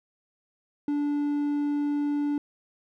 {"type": "tone", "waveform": "triangle", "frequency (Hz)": 290.8, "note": "D4", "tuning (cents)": -17, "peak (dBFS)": -22, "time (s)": [0.88, 2.38], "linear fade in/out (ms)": 2, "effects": []}